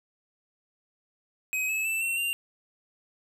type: tone with pitch steps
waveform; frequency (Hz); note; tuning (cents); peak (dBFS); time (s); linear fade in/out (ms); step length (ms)
square; 2529 / 2590 / 2652 / 2715 / 2780; D#7 / E7 / E7 / F7 / F7; +28 / -31 / +10 / -50 / -9; -27; 1.53-2.33; 0; 160
effects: none